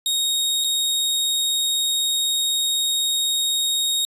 sawtooth tone with dropouts, 3744 Hz, A#7, 7 cents sharp, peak -16 dBFS, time 0.06-4.05 s, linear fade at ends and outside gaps 1 ms, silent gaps 0.64-0.644 s, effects resampled to 32000 Hz

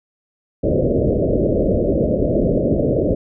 white low-pass noise, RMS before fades -17 dBFS, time 0.63-3.15 s, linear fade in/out 10 ms, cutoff 620 Hz, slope 96 dB/octave, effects none

